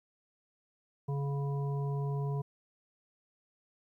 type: harmonic tone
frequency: 140.6 Hz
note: C#3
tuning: 25 cents sharp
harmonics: 1 / 3 / 5 / 7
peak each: -31 / -41 / -48 / -46 dBFS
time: 1.08-2.42 s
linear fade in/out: 10 ms
effects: 12-bit